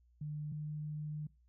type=tone pair in turn; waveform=sine; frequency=150 / 151.13 Hz; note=D3 / D3; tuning=+37 / +50 cents; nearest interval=unison; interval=13 cents; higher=second; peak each=-38 / -38 dBFS; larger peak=neither; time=0.21-0.52 / 0.52-1.27 s; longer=second; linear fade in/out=5 ms; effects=noise-tail reverb RT60 0.3 s tail -23 dB re dry + added 60 Hz sine -65 dBFS peak until 1.48 s

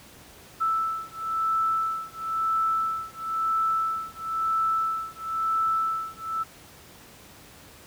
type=beating tone pair; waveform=sine; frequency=1318.5 / 1319.49 Hz; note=E6 / E6; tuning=0 / +1 cents; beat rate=0.99 Hz; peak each=-27 dBFS; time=0.6-6.44 s; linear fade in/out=20 ms; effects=pink hiss -49 dBFS RMS until 7.86 s + high-pass 60 Hz 12 dB/octave

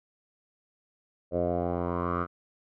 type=tone with low-pass filter sweep; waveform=10% pulse; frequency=87.31 Hz; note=F2; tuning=in tune; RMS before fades=-29 dBFS; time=1.31-2.27 s; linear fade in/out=50 ms; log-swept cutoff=570 to 1300 Hz; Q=5.5; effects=none

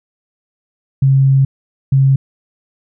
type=tone bursts at uneven times; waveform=sine; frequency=135.3 Hz; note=C#3; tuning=42 cents flat; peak=-7 dBFS; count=2; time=1.02-1.45 / 1.92-2.16 s; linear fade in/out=5 ms; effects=none

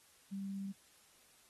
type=tone; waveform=sine; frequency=196 Hz; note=G3; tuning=in tune; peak=-39 dBFS; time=0.31-0.73 s; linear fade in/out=20 ms; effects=white hiss -66 dBFS RMS until 1.49 s + AAC 32 kbps

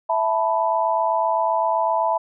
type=chord; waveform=sine; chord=E suspended fourth; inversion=none; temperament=equal; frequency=659.3 / 880 / 987.8 Hz; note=E5 / A5 / B5; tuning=0 / 0 / 0 cents; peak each=-22 dBFS; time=0.09-2.18 s; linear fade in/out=10 ms; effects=none

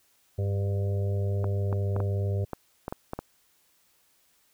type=harmonic tone; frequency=99.5 Hz; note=G2; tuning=26 cents sharp; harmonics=1 / 2 / 4 / 5 / 6 / 7; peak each=-25 / -42 / -37 / -40 / -41 / -51 dBFS; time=0.38-2.45 s; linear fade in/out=10 ms
type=clicks; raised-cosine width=1 ms; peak=-18 dBFS; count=9; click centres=1.443 / 1.728 / 1.964 / 2.003 / 2.533 / 2.881 / 2.925 / 3.134 / 3.19 s
effects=white hiss -66 dBFS RMS until 4.53 s

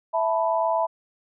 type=chord; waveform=sine; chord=E suspended fourth; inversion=none; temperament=equal; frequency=659.3 / 880 / 987.8 Hz; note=E5 / A5 / B5; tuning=0 / 0 / 0 cents; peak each=-23 / -26 / -25 dBFS; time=0.13-0.87 s; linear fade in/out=20 ms; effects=none

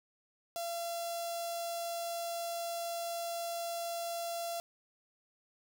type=tone with notch filter; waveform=sawtooth; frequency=681 Hz; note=F5; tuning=44 cents flat; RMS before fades=-38 dBFS; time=0.56-4.6 s; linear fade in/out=0 ms; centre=1800 Hz; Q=0.54; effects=none

